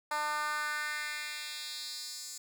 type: tone with high-pass filter sweep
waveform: 10% pulse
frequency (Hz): 300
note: D4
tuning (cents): +37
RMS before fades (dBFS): -37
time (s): 0.11-2.38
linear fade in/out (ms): 5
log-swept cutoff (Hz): 860 to 6500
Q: 2.1
effects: none